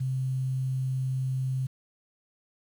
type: tone with quantisation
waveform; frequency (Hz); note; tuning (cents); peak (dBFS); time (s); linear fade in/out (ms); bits
sine; 130.81; C3; 0; -26; 0-1.67; 10; 9
effects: none